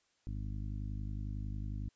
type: harmonic tone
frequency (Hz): 51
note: G#1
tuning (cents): -31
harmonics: 1 / 2 / 3 / 4 / 5 / 6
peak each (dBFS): -39 / -41 / -50 / -49 / -52 / -56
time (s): 0.27-1.89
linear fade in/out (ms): 0
effects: white hiss -75 dBFS RMS until 1.95 s + resampled to 16000 Hz